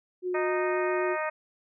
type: tone with vibrato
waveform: sine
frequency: 362.9 Hz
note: F#4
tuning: 34 cents flat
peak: -27 dBFS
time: 0.22-1.17 s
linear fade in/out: 50 ms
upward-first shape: sine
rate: 7.6 Hz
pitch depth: 8 cents each way
type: harmonic tone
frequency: 309.7 Hz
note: D#4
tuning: 8 cents flat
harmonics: 2 / 3 / 4 / 5 / 6 / 7 / 8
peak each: -31 / -35 / -35 / -39 / -36 / -42 / -41 dBFS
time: 0.34-1.3 s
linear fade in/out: 10 ms
effects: none